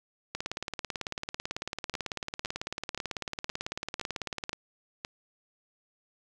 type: two click trains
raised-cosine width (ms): 0.2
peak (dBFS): -16 / -17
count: 76 / 7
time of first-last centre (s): 0.35-4.494 / 1.94-5.049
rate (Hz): 18.1 / 1.93
effects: none